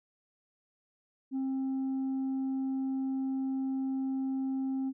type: tone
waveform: sine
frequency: 266 Hz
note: C4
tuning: 29 cents sharp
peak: -27 dBFS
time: 1.31-4.93 s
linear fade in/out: 50 ms
effects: tanh soft clip ceiling -29 dBFS